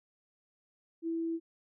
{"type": "tone", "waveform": "sine", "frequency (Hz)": 330, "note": "E4", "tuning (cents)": 2, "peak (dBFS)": -31, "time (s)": [1.02, 1.4], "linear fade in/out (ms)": 50, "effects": []}